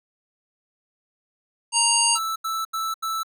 harmonic tone, 932.3 Hz, A#5, in tune, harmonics 1 / 3 / 5 / 7 / 9 / 10, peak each -24 / -24 / -24 / -24 / -24 / -24 dBFS, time 1.72-2.19 s, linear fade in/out 50 ms
square tone bursts, 1318.5 Hz, E6, in tune, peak -25 dBFS, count 4, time 2.15-3.233 s, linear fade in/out 10 ms, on 210 ms, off 81 ms
effects none

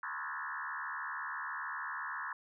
sine tone with frequency modulation, 1373 Hz, F6, 30 cents flat, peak -37 dBFS, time 0.03-2.33 s, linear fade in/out 2 ms, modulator 73.8 Hz, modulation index 5.5, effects none

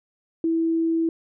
sine tone, 328.2 Hz, E4, 8 cents flat, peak -19 dBFS, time 0.44-1.09 s, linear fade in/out 2 ms, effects none

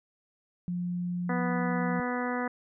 sine tone, 176.9 Hz, F3, 23 cents sharp, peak -29 dBFS, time 0.68-2 s, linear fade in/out 0 ms
harmonic tone, 246.9 Hz, B3, in tune, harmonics 1 / 2 / 3 / 4 / 5 / 6 / 7 / 8, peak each -32 / -35 / -37 / -38 / -39 / -40 / -40 / -41 dBFS, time 1.29-2.48 s, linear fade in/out 5 ms
effects none

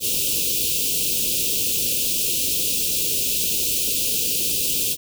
white band-stop noise, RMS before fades -22 dBFS, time 0-4.97 s, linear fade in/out 50 ms, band 540 to 2500 Hz, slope 96 dB/octave, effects none

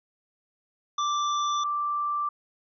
square / sine tone pair in turn, 1174.7 / 1174.7 Hz, D6 / D6, 0 / 0 cents, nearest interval unison, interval 0 cents, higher neither, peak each -25 dBFS, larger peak neither, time 0.98-1.64 / 1.64-2.29 s, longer first, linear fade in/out 5 ms, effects resampled to 16000 Hz

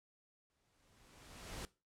pink noise with exponential growth, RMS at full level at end -44 dBFS, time 0.5-1.65 s, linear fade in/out 0 ms, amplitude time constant 250 ms, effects noise-tail reverb RT60 0.3 s tail -20 dB re dry + low-pass 10000 Hz 12 dB/octave

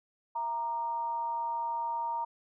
sine tone with amplitude modulation, 932.3 Hz, A#5, in tune, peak -28 dBFS, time 0.35-2.25 s, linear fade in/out 10 ms, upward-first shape sine, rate 264 Hz, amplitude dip 50%, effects none

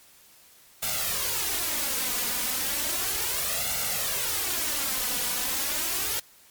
white noise with flanger, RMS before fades -28 dBFS, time 0.82-6.2 s, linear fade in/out 10 ms, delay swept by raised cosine 1.4 to 4.1 ms, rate 0.34 Hz, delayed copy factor +0.7, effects white hiss -55 dBFS RMS until 6.5 s + MP3 96 kbps

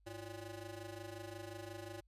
20% pulse ring-modulated tone, 228.4 Hz, A#3, 35 cents flat, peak -38 dBFS, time 0.06-2.01 s, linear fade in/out 10 ms, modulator 127 Hz, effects added 50 Hz sine -67 dBFS peak until 2.07 s + resampled to 32000 Hz

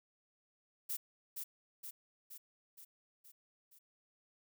violet noise with echo, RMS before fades -39 dBFS, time 0.89-0.97 s, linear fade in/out 10 ms, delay 470 ms, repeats 6, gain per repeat -4 dB, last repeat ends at 3.79 s, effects none

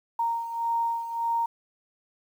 sine beating tone pair, 927 / 928.7 Hz, A#5 / A#5, -10 / -7 cents, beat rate 1.7 Hz, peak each -26 / -32 dBFS, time 0.19-1.46 s, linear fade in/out 5 ms, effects 9-bit

